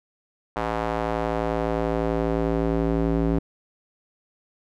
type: tone with band-pass filter sweep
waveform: square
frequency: 55.8 Hz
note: A1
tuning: 25 cents sharp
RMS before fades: -24 dBFS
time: 0.56-3.39 s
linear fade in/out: 5 ms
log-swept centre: 880 to 290 Hz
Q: 1.2
effects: none